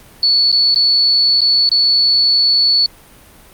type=tone with dropouts; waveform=sine; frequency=4435 Hz; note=C#8; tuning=in tune; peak=-9 dBFS; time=0.23-2.86 s; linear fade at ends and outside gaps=1 ms; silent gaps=0.517-0.526 / 0.745-0.759 / 1.407-1.416 / 1.691-1.716 s; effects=pink hiss -43 dBFS RMS until 3.53 s + Opus 48 kbps